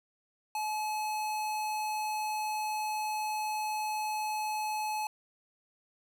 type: tone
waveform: square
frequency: 856 Hz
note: A5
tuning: 48 cents flat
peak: -32 dBFS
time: 0.55-5.07 s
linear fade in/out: 2 ms
effects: none